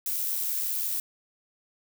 violet noise with amplitude modulation, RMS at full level -28 dBFS, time 0.06-1 s, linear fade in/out 2 ms, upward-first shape sine, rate 85.7 Hz, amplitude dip 30%, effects none

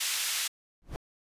pink band-pass noise, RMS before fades -31 dBFS, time 0-0.48 s, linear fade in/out 10 ms, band 2500 to 13000 Hz, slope 12 dB/octave
brown noise with exponential growth, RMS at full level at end -28 dBFS, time 0.82-0.96 s, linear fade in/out 0 ms, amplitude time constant 29 ms
effects resampled to 32000 Hz

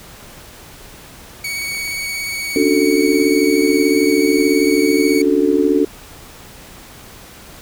sawtooth tone with vibrato, 2239 Hz, C#7, 17 cents sharp, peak -18 dBFS, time 1.44-5.22 s, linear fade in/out 5 ms, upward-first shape sine, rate 17 Hz, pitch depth 16 cents each way
clicks, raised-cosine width 0.3 ms, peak -24 dBFS, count 11, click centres 1.584 / 1.618 / 1.649 / 1.681 / 1.716 / 1.749 / 1.78 / 1.812 / 1.844 / 1.878 / 1.909 s
sine chord, D major seventh, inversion third, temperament just, 275.3 / 293.7 / 367.1 / 440.5 Hz, C#4 / D4 / F#4 / A4, -12 / 0 / -14 / +2 cents, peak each -21 / -15 / -17 / -17 dBFS, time 2.56-5.85 s, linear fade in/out 2 ms
effects pink hiss -39 dBFS RMS until 7.61 s

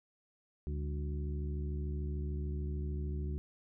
harmonic tone with a mistuned harmonic, 73.42 Hz, D2, in tune, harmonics 1 / 2 / 3 / 4 / 5, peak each -35 / -42 / -47 / -51 / -48 dBFS, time 0.67-3.38 s, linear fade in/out 0 ms, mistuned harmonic 3, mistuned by -110 cents, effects none

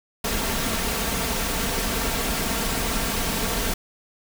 pink noise with comb filter, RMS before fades -25 dBFS, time 0.24-3.74 s, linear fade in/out 5 ms, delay 4.4 ms, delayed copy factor +0.55, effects none

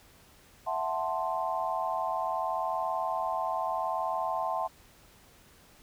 sine chord, F# half-diminished seventh, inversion third, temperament equal, 659.3 / 740 / 880 / 1046.5 Hz, E5 / F#5 / A5 / C6, 0 / 0 / 0 / 0 cents, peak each -34 dBFS, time 0.66-4.68 s, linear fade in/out 20 ms, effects pink hiss -58 dBFS RMS until 5.82 s

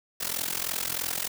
white noise with amplitude modulation, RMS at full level -27 dBFS, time 0.2-1.28 s, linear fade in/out 10 ms, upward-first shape sine, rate 43.1 Hz, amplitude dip 90%, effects none

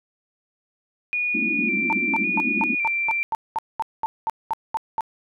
sine tone with vibrato, 2403 Hz, D7, 39 cents sharp, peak -21 dBFS, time 1.13-3.23 s, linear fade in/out 0 ms, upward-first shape square, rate 0.9 Hz, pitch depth 35 cents each way
pink band-pass noise, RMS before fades -28 dBFS, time 1.34-2.75 s, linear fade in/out 5 ms, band 190 to 350 Hz, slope 96 dB/octave
sine tone bursts, 895 Hz, A5, 29 cents sharp, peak -20 dBFS, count 14, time 1.9-5.008 s, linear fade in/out 0 ms, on 27 ms, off 210 ms
effects none

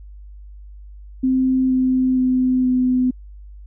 sine tone with pitch steps, 259.9 / 257.7 / 255.4 / 253.2 Hz, C4 / C4 / C4 / B3, -11 / -26 / -42 / +43 cents, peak -14 dBFS, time 1.23-3.11 s, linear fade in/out 10 ms, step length 470 ms, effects added 50 Hz sine -36 dBFS peak until 3.66 s

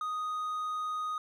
triangle tone, 1244.5 Hz, D#6, in tune, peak -30 dBFS, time 0.01-1.18 s, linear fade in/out 2 ms, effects none

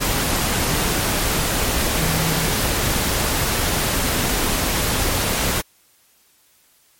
sine tone in noise, 161.3 Hz, E3, 37 cents flat, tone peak -23 dBFS, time 1.95-2.48 s, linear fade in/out 20 ms, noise pink, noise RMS -20 dBFS, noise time 0-5.62 s, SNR -6 dB, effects white hiss -57 dBFS RMS until 6.99 s + MP3 64 kbps

